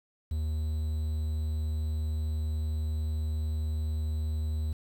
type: tone with quantisation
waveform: triangle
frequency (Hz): 77.78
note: D#2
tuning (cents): 0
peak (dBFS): -26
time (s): 0.31-4.73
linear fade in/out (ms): 5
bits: 9
effects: none

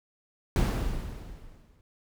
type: noise with exponential decay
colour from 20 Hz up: brown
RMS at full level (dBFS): -20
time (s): 0.56-1.81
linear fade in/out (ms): 1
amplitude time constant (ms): 270
effects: none

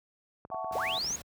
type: clicks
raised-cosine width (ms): 1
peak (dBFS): -31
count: 8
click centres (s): 0.451 / 0.502 / 0.545 / 0.645 / 0.712 / 0.981 / 1.044 / 1.107
type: chord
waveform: sine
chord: F# minor seventh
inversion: third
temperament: equal with one note detuned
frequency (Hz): 659.3 / 740 / 880 / 1118.4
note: E5 / F#5 / A5 / C#6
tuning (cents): 0 / 0 / 0 / +15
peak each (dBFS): -38 / -37 / -40 / -39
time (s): 0.51-0.99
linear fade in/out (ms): 10
type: noise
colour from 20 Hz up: pink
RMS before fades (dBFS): -45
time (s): 0.72-1.22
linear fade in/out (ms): 5
type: linear sweep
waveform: sine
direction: up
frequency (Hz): 358.9 to 6780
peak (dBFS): -30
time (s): 0.75-1.16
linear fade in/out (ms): 5
effects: high-pass 60 Hz 12 dB/octave

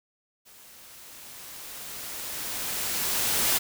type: noise with level ramp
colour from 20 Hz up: white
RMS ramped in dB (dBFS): -52 to -23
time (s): 0.45-3.59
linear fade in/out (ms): 20
effects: none

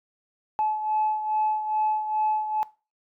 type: beating tone pair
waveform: sine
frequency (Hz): 859 / 861.4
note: A5 / A5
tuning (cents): -42 / -37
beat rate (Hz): 2.4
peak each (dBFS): -23 / -30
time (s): 0.59-2.63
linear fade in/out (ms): 0
effects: noise-tail reverb RT60 0.3 s tail -20 dB re dry + tanh soft clip ceiling -16 dBFS

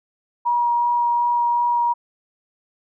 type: tone with vibrato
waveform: sine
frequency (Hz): 955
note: A#5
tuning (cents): +42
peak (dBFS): -16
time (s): 0.45-1.94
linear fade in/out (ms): 20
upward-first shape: sine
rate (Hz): 2.7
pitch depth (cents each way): 8
effects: none

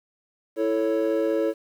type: chord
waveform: triangle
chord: A major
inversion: second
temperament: equal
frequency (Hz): 329.6 / 440 / 554.4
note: E4 / A4 / C#5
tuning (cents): 0 / 0 / 0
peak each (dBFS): -23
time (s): 0.56-1.54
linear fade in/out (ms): 50
effects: tanh soft clip ceiling -10 dBFS + 9-bit

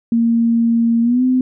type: tone with pitch glide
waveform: sine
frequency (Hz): 231.5 to 255.4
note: A#3 to C4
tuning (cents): -12 to -42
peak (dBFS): -11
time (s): 0.12-1.41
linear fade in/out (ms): 2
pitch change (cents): +170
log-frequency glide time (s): 1.02-1.23
effects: none

